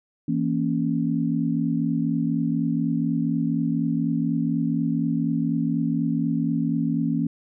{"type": "chord", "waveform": "sine", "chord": "A# diminished", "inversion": "second", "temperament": "equal", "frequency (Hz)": [164.81, 233.1, 277.2], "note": ["E3", "A#3", "C#4"], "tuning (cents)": [0, 0, 0], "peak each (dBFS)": -25, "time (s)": [0.28, 7.27], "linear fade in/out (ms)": 5, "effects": []}